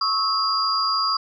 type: tone cluster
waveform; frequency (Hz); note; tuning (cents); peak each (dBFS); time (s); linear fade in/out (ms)
sine; 1103 / 1297 / 4822; C#6 / E6 / D8; -9 / -28 / +45; -24 / -25 / -22; 0.01-1.17; 5
effects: none